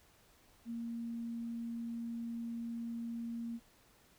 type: tone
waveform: sine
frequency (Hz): 232.5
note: A#3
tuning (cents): -4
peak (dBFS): -38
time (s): 0.65-3.6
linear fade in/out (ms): 50
effects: pink hiss -66 dBFS RMS until 4.18 s